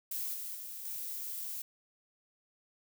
violet noise with level steps, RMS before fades -37 / -41 / -44 / -40 dBFS, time 0.11-1.62 s, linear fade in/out 5 ms, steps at 0.34 / 0.55 / 0.85 s, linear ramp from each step 2 ms, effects none

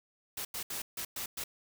white noise bursts at uneven times, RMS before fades -38 dBFS, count 6, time 0.37-0.45 / 0.54-0.63 / 0.7-0.82 / 0.97-1.05 / 1.16-1.26 / 1.37-1.44 s, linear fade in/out 5 ms, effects none

